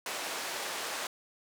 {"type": "band-pass noise", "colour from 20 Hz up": "pink", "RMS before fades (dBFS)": -37, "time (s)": [0.06, 1.07], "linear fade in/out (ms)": 2, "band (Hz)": [560, 10000], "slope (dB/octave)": 12, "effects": []}